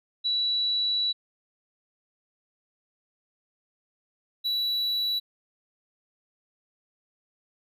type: tone pair in turn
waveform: sine / triangle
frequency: 3933 / 3933 Hz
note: B7 / B7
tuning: -8 / -8 cents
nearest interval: unison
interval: 0 cents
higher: neither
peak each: -23 dBFS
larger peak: neither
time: 0.24-1.13 / 4.44-5.2 s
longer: first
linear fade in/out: 20 ms
effects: none